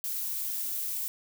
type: noise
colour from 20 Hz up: violet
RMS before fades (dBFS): -33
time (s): 0.04-1.08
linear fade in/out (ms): 0
effects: none